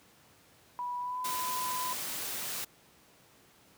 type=tone with pitch glide; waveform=sine; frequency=980 to 1005.2 Hz; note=B5 to B5; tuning=-14 to +30 cents; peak=-33 dBFS; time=0.79-1.93 s; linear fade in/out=0 ms; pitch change=+44 cents; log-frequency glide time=0.99-1.22 s
type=noise; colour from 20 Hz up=white; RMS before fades=-37 dBFS; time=1.24-2.65 s; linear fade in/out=10 ms
effects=pink hiss -61 dBFS RMS until 3.77 s + high-pass 100 Hz 12 dB/octave